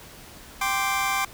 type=chord; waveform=25% pulse; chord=G suspended fourth; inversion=none; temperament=just; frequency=784 / 1045.3 / 1176 Hz; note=G5 / C6 / D6; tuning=0 / -2 / +2 cents; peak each=-24 dBFS; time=0.61-1.25 s; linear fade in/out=5 ms; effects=pink hiss -45 dBFS RMS until 1.33 s